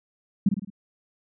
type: tone with echo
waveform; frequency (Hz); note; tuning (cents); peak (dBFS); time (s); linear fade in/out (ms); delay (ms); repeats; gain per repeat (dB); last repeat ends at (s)
sine; 197.5; G3; +13; -14; 0.46-0.49; 5; 53; 4; -6; 0.702
effects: none